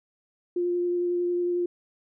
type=tone with vibrato; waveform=sine; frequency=352 Hz; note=F4; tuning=14 cents sharp; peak=-23 dBFS; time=0.56-1.66 s; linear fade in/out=5 ms; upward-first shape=sine; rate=11 Hz; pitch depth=10 cents each way; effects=none